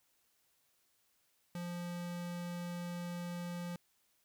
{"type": "tone", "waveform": "square", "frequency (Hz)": 174.61, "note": "F3", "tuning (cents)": 0, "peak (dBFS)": -40, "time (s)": [1.55, 3.76], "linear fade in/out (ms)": 2, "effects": ["white hiss -75 dBFS RMS until 4.24 s"]}